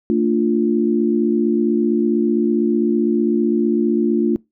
sine chord, D minor, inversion second, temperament equal with one note detuned, 225 / 293.7 / 349.2 Hz, A3 / D4 / F4, +39 / 0 / 0 cents, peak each -17 / -20 / -18 dBFS, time 0.1-4.36 s, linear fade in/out 0 ms, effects noise-tail reverb RT60 0.2 s tail -24 dB re dry

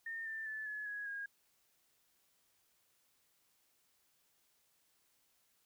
sine tone with pitch steps, 1821 / 1781.5 / 1742.8 / 1705 / 1667.9 / 1631.7 Hz, A#6 / A6 / A6 / G#6 / G#6 / G#6, -41 / +21 / -17 / +45 / +7 / -31 cents, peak -40 dBFS, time 0.06-1.26 s, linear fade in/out 5 ms, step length 200 ms, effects white hiss -75 dBFS RMS until 5.65 s

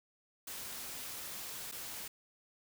white noise with dropouts, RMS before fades -44 dBFS, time 0.47-2.08 s, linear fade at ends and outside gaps 5 ms, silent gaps 1.715-1.721 s, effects none

